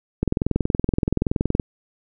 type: click train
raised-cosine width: 3 ms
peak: -6 dBFS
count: 30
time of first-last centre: 0.23-1.598 s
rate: 21.2 Hz
effects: none